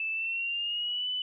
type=tone with pitch glide; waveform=sine; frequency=2637 to 2994 Hz; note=E7 to F#7; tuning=0 to +20 cents; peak=-29 dBFS; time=0-1.22 s; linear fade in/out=2 ms; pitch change=+220 cents; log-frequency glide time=0.12-1.08 s; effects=none